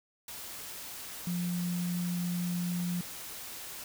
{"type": "tone in noise", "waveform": "sine", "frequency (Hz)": 176.1, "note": "F3", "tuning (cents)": 15, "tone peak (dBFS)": -30, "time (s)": [1.27, 3.01], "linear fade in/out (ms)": 2, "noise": "white", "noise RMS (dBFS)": -43, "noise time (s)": [0.28, 3.84], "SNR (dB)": 10, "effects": []}